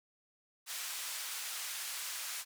white band-pass noise, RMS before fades -41 dBFS, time 0.66-2.45 s, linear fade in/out 50 ms, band 1100 to 11000 Hz, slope 12 dB/octave, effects none

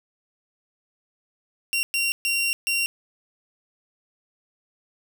sawtooth tone bursts at uneven times, 2755 Hz, F7, 24 cents flat, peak -18 dBFS, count 4, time 1.73-1.83 / 1.94-2.12 / 2.25-2.53 / 2.67-2.86 s, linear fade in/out 0 ms, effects none

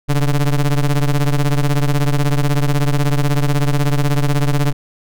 square ring-modulated tone, 73.1 Hz, D2, 7 cents flat, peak -10 dBFS, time 0.08-4.73 s, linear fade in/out 20 ms, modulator 65 Hz, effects none

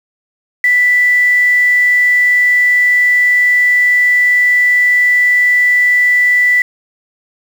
sine tone with quantisation, 1975.5 Hz, B6, in tune, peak -7 dBFS, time 0.64-6.62 s, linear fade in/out 2 ms, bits 5, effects none

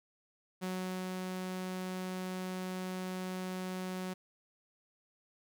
sawtooth tone with ADSR envelope, 184.9 Hz, F#3, 1 cent flat, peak -31 dBFS, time 0.61-4.14 s, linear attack 26 ms, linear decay 440 ms, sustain -2 dB, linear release 12 ms, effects none

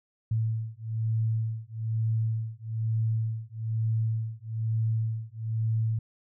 sine beating tone pair, 111.1 / 112.2 Hz, A2 / A2, +17 / +34 cents, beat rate 1.1 Hz, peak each -29 dBFS, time 0.31-5.99 s, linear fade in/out 5 ms, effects none

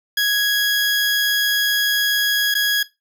20% pulse tone with dropouts, 1661.2 Hz, G#6, in tune, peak -11 dBFS, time 0.17-2.83 s, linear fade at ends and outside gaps 5 ms, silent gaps 2.542-2.55 s, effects noise-tail reverb RT60 0.2 s tail -17 dB re dry

